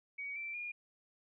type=tone with pitch steps; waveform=sine; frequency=2255 / 2339 / 2425 Hz; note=C#7 / D7 / D#7; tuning=+29 / -8 / -45 cents; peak=-39 dBFS; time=0.18-0.72 s; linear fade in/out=10 ms; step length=180 ms; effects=none